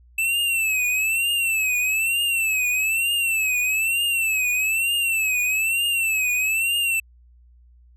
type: tone with vibrato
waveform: square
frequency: 2637 Hz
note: E7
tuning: in tune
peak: -20 dBFS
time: 0.18-7 s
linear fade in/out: 5 ms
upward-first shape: triangle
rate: 1.1 Hz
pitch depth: 130 cents each way
effects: added 60 Hz sine -49 dBFS peak until 7.96 s